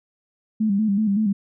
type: tone with vibrato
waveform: sine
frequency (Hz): 207.7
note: G#3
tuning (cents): 0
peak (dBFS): -17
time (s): 0.6-1.33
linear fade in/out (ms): 10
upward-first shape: square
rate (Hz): 5.3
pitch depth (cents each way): 79
effects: none